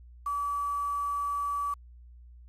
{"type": "tone with quantisation", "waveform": "sine", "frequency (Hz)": 1147, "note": "D6", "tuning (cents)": -41, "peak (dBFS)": -28, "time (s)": [0.26, 1.74], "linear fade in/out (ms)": 5, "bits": 8, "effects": ["added 60 Hz sine -48 dBFS peak until 2.48 s", "resampled to 32000 Hz"]}